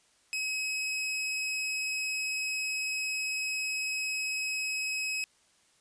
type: tone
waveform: sawtooth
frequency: 2553 Hz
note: D#7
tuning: 44 cents sharp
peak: -27 dBFS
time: 0.33-5.24 s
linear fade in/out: 0 ms
effects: white hiss -66 dBFS RMS until 5.8 s + resampled to 22050 Hz